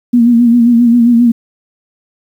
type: tone with vibrato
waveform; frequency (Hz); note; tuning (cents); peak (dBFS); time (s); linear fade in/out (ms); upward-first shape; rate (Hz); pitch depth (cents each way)
sine; 237; A#3; +29; -4; 0.13-1.32; 10; sine; 7.5; 52
effects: 7-bit